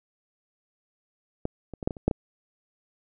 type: clicks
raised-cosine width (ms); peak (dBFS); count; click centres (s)
2; -14 / -24 / -21 / -9 / -19 / -28 / -7 / -13; 8; 1.454 / 1.737 / 1.828 / 1.875 / 1.908 / 1.968 / 2.08 / 2.112
effects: none